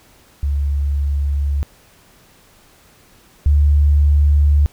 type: tone pair in turn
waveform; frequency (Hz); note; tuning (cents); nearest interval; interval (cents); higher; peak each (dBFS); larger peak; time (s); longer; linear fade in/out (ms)
sine; 71 / 72.87; C#2 / D2; +42 / -13; unison; 45; second; -15 / -9; second; 0.43-1.63 / 3.46-4.66; neither; 0
effects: pink hiss -50 dBFS RMS until 4.72 s